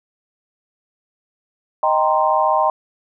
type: chord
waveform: sine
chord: C minor seventh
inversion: first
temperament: equal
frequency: 622.3 / 784 / 932.3 / 1046.5 Hz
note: Eb5 / G5 / Bb5 / C6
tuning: 0 / 0 / 0 / 0 cents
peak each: -19 dBFS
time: 1.83-2.7 s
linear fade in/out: 2 ms
effects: none